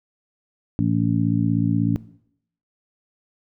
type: harmonic tone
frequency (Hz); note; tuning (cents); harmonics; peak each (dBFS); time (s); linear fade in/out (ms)
56.4; A1; +44; 2 / 3 / 4 / 5; -23 / -23 / -23 / -23; 0.79-1.96; 0
effects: noise-tail reverb RT60 0.7 s tail -19 dB re dry